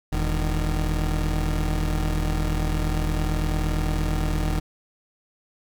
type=tone pair together; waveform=30% pulse; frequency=40.38 / 152.8 Hz; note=E1 / D#3; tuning=-35 / -31 cents; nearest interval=octave + major seventh; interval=2304 cents; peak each=-20 / -25 dBFS; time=0.12-4.6 s; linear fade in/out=10 ms; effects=none